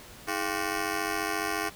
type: ring-modulated tone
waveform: 10% pulse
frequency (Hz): 370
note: F#4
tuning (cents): 0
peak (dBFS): -17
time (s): 0.27-1.7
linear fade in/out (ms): 20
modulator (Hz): 47.2
effects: pink hiss -48 dBFS RMS until 1.75 s